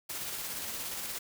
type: noise with tremolo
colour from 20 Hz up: white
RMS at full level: -37 dBFS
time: 0.09-1.19 s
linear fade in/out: 10 ms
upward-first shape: square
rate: 17 Hz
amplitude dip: 25%
effects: none